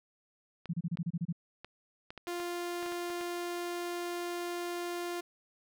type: clicks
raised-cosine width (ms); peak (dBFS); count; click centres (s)
0.3; -28; 12; 0.657 / 0.972 / 1.646 / 2.105 / 2.177 / 2.271 / 2.401 / 2.828 / 2.862 / 2.922 / 3.102 / 3.211
type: tone bursts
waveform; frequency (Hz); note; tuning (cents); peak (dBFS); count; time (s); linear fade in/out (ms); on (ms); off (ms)
sine; 170; F3; -46; -30; 9; 0.69-1.327; 10; 45; 29
type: tone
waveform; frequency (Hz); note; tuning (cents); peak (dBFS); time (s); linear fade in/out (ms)
sawtooth; 349.2; F4; 0; -31; 2.27-5.21; 10
effects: none